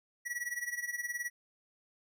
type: tone with tremolo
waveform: square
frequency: 1933 Hz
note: B6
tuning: 38 cents flat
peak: -33 dBFS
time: 0.25-1.3 s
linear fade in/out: 20 ms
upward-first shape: sine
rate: 19 Hz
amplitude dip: 80%
effects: none